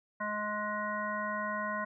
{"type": "harmonic tone", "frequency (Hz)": 210, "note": "G#3", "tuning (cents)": 19, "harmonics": [1, 3, 5, 7, 9], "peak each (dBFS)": [-41, -39, -36, -39, -40], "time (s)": [0.2, 1.85], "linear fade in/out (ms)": 10, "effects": []}